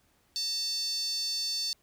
5% pulse tone with high-pass filter, 900 Hz, A5, 39 cents sharp, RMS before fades -32 dBFS, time 0.36-1.73 s, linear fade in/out 0 ms, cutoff 4300 Hz, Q 8.7, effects pink hiss -68 dBFS RMS until 1.82 s

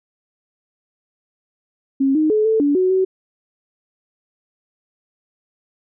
sine tone with pitch steps, 270.9 / 309.8 / 428.7 / 441.6 / 287.6 / 370.6 / 377 Hz, C#4 / D#4 / A4 / A4 / D4 / F#4 / F#4, -40 / -7 / -45 / +6 / -36 / +3 / +32 cents, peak -13 dBFS, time 2-3.05 s, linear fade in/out 10 ms, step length 150 ms, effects none

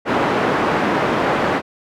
pink band-pass noise, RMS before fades -18 dBFS, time 0.05-1.62 s, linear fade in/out 50 ms, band 230 to 1600 Hz, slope 12 dB/octave, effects none

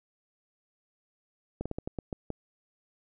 slowing click train, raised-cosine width 2 ms, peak -20 dBFS, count 8, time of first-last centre 1.61-2.303 s, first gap 46 ms, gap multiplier 1.25, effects none

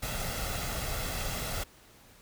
pink noise with comb filter, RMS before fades -34 dBFS, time 0.02-1.64 s, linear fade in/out 10 ms, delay 1.5 ms, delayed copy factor +0.55, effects pink hiss -57 dBFS RMS until 2.21 s

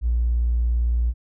triangle tone with tanh clipping, 58.9 Hz, A#1, 19 cents sharp, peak -17 dBFS, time 0.01-1.14 s, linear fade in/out 50 ms, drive 2 dB, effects none

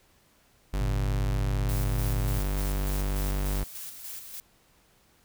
45% pulse tone, 49 Hz, G1, in tune, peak -26 dBFS, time 0.73-3.64 s, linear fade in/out 10 ms
sine tone with vibrato, 113.5 Hz, A#2, 46 cents flat, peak -29 dBFS, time 0.8-2.39 s, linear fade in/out 5 ms, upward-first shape triangle, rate 6.2 Hz, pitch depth 61 cents each way
blue noise with tremolo, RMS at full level -39 dBFS, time 1.69-4.4 s, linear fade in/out 0 ms, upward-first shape square, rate 3.4 Hz, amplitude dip 45%
effects pink hiss -63 dBFS RMS until 5.24 s

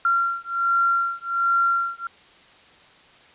sine beating tone pair, 1374 / 1375.3 Hz, F6 / F6, -29 / -27 cents, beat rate 1.3 Hz, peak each -22 / -22 dBFS, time 0.05-2.07 s, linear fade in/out 2 ms, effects white hiss -51 dBFS RMS until 3.34 s + resampled to 8000 Hz

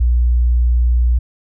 sine tone, 60.1 Hz, B1, 46 cents flat, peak -10 dBFS, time 0-1.19 s, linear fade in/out 10 ms, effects none

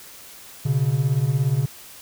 triangle beating tone pair, 123.47 / 140.47 Hz, B2 / C#3, 0 / +23 cents, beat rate 17 Hz, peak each -20 / -18 dBFS, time 0.65-1.66 s, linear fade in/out 10 ms, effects white hiss -43 dBFS RMS until 2.01 s

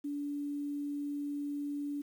sine tone with quantisation, 288.3 Hz, D4, 32 cents flat, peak -34 dBFS, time 0.04-2.02 s, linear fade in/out 10 ms, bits 10, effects none

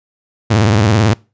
sawtooth tone with vibrato, 106.5 Hz, G#2, 44 cents sharp, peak -5 dBFS, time 0.5-1.14 s, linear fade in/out 10 ms, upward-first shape sine, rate 18 Hz, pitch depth 180 cents each way, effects noise-tail reverb RT60 0.3 s tail -25 dB re dry + resampled to 16000 Hz

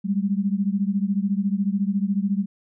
sine beating tone pair, 194 / 208 Hz, G3 / G#3, -18 / +3 cents, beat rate 14 Hz, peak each -22 / -24 dBFS, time 0.04-2.46 s, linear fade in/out 20 ms, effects none

